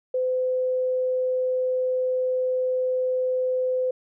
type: tone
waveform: sine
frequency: 510 Hz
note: C5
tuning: 44 cents flat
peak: -21 dBFS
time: 0.14-3.91 s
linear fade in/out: 5 ms
effects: none